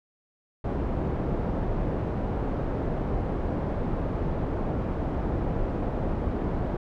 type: low-pass noise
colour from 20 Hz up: pink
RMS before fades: -28 dBFS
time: 0.64-6.77 s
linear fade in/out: 5 ms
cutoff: 680 Hz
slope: 12 dB/octave
effects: none